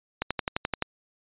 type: click train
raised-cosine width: 0.3 ms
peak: -10 dBFS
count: 8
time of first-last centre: 0.22-0.823 s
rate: 11.6 Hz
effects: resampled to 8000 Hz